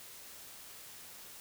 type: silence
effects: white hiss -51 dBFS RMS until 1.4 s